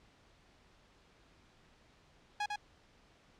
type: tone with echo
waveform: sawtooth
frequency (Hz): 830.6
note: G#5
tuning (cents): 0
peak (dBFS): -29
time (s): 2.4-2.46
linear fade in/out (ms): 5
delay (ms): 100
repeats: 1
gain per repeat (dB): -3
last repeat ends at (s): 2.56
effects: pink hiss -65 dBFS RMS until 3.39 s + low-pass 5000 Hz 12 dB/octave